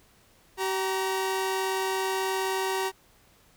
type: tone pair together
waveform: sawtooth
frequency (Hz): 382.5 / 936.9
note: G4 / A#5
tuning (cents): -42 / +8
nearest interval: octave + major third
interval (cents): 1550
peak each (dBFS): -24 / -27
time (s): 0.57-2.92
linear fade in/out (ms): 50
effects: pink hiss -60 dBFS RMS until 3.56 s